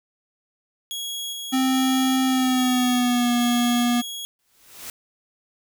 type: tone with tremolo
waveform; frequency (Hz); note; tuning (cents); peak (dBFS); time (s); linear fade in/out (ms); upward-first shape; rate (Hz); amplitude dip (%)
sawtooth; 3322; G#7; 0; -25; 0.91-4.25; 0; square; 1.2; 25
type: tone with pitch glide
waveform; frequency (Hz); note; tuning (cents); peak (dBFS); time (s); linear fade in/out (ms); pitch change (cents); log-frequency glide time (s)
square; 261.6 to 241.3; C4 to B3; 0 to -40; -19; 1.52-4.02; 20; -140; 2.25-3.32
type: noise with exponential growth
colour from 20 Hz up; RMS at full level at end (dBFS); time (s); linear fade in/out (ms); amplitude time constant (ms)
white; -33; 4.39-4.9; 1; 110
effects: none